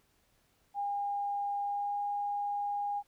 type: tone with pitch glide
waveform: sine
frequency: 810 to 815.6 Hz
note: G#5 to G#5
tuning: -43 to -32 cents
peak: -31 dBFS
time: 0.74-3.03 s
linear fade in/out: 50 ms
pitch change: +11 cents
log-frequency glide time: 1.63-1.97 s
effects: pink hiss -71 dBFS RMS until 3.07 s